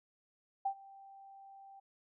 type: tone with ADSR envelope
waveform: sine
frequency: 784 Hz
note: G5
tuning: in tune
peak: -29 dBFS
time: 0.65-1.8 s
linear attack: 9 ms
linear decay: 79 ms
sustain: -23 dB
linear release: 9 ms
effects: none